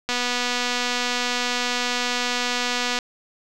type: click train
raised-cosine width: 0.2 ms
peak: -7 dBFS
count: 711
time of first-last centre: 0.09-2.988 s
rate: 245 Hz
effects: none